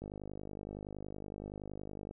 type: click train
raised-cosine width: 2 ms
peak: -30 dBFS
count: 107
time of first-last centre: 0.02-2.111 s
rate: 50.7 Hz
effects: none